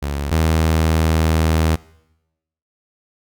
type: tone pair in turn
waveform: sawtooth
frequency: 71.2 / 79.92 Hz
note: C#2 / D#2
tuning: +47 / +47 cents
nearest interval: major second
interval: 200 cents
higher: second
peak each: -17 / -10 dBFS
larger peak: second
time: 0.02-0.31 / 0.31-1.76 s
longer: second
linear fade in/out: 10 ms
effects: noise-tail reverb RT60 0.9 s tail -22 dB re dry